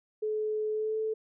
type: tone with pitch glide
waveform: sine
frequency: 429.4 to 437.7 Hz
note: A4 to A4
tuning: -42 to -9 cents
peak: -28 dBFS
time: 0.22-1.14 s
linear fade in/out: 10 ms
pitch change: +33 cents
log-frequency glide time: 0.72-0.98 s
effects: none